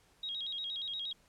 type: tone with vibrato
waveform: sine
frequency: 3520 Hz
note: A7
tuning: in tune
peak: -36 dBFS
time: 0.23-1.13 s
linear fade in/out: 5 ms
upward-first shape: square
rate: 8.5 Hz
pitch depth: 130 cents each way
effects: pink hiss -67 dBFS RMS until 1.28 s + low-pass 11000 Hz 12 dB/octave